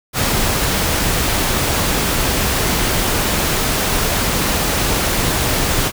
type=noise; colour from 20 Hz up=pink; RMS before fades=-17 dBFS; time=0.13-5.92 s; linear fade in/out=50 ms; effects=none